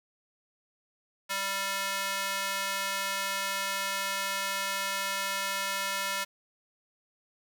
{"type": "tone with high-pass filter", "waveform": "square", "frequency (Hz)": 196, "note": "G3", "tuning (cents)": 0, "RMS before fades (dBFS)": -32, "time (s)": [1.29, 6.25], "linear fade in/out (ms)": 20, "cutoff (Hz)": 1300, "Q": 0.84, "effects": ["9-bit"]}